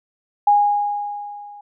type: tone with level ramp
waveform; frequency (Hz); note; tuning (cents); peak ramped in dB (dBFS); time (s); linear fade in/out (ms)
sine; 822; G#5; -18; -9 to -37; 0.47-1.61; 5
effects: none